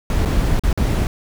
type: noise with dropouts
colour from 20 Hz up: brown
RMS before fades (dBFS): -17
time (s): 0.1-1.07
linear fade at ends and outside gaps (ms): 1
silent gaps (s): 0.251-0.256 / 0.595-0.636 / 0.729-0.775
effects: none